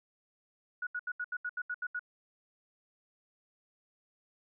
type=tone bursts; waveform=sine; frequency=1462 Hz; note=F#6; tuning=21 cents flat; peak=-33 dBFS; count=10; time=0.82-1.994 s; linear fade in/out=5 ms; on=49 ms; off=76 ms; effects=none